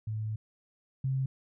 sine tone pair in turn, 108.5 / 133.12 Hz, A2 / C3, -24 / +30 cents, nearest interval major third, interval 354 cents, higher second, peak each -31 / -27 dBFS, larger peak second, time 0.07-0.36 / 1.04-1.26 s, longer first, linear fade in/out 5 ms, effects none

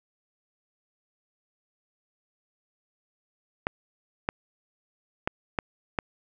clicks, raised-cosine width 0.5 ms, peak -10 dBFS, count 5, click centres 3.669 / 4.289 / 5.275 / 5.588 / 5.988 s, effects none

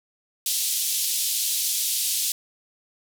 white band-pass noise, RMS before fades -25 dBFS, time 0.46-2.32 s, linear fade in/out 2 ms, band 3200 to 14000 Hz, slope 24 dB/octave, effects none

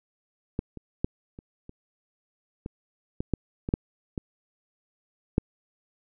clicks, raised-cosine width 3 ms, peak -14 / -26 / -11 / -29 / -29 / -21 / -16 / -11 / -18 / -8 / -17 / -7 dBFS, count 12, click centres 0.591 / 0.773 / 1.045 / 1.389 / 1.694 / 2.661 / 3.205 / 3.337 / 3.689 / 3.739 / 4.178 / 5.381 s, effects none

